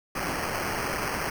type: noise with sample-and-hold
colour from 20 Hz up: white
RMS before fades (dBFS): -30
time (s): 0.15-1.3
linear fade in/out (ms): 5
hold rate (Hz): 3675
effects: none